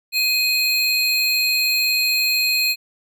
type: tone pair together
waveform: square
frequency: 2507 / 4216 Hz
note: D#7 / C8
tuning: +12 / +12 cents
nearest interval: major sixth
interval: 900 cents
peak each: -20 dBFS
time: 0.12-2.76 s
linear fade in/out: 50 ms
effects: none